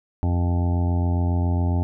harmonic tone, 87.31 Hz, F2, in tune, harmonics 1 / 2 / 3 / 4 / 5 / 7 / 8 / 9 / 10, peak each -19 / -29 / -29 / -36 / -41 / -38 / -41 / -38 / -39 dBFS, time 0.23-1.83 s, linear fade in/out 0 ms, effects none

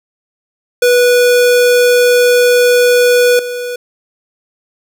square tone with level steps, 489.9 Hz, B4, 14 cents flat, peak -7 / -19 dBFS, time 0.82-3.76 s, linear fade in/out 5 ms, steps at 3.39 s, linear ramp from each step 2 ms, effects none

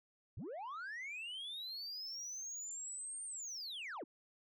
sine linear two-way sweep, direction up then down, 69.3 to 8870 to 227 Hz, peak -40 dBFS, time 0.37-4.04 s, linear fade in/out 5 ms, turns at 3.25 s, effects tanh soft clip ceiling -42 dBFS

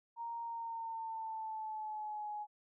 sine tone with pitch glide, 931 to 839.1 Hz, A#5 to G#5, -2 to +18 cents, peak -39 dBFS, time 0.16-2.47 s, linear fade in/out 50 ms, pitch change -180 cents, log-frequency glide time 0.43-2.3 s, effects none

